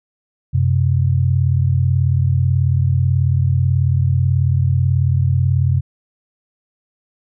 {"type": "tone pair together", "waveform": "sine", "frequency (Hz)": [92.5, 130.81], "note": ["F#2", "C3"], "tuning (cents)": [0, 0], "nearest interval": "tritone", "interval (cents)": 600, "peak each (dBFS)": -15, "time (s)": [0.53, 5.81], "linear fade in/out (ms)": 20, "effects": []}